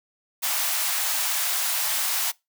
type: high-pass noise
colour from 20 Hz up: white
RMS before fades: -25 dBFS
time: 0.42-2.32 s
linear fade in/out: 20 ms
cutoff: 640 Hz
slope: 48 dB/octave
effects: noise-tail reverb RT60 0.2 s tail -23 dB re dry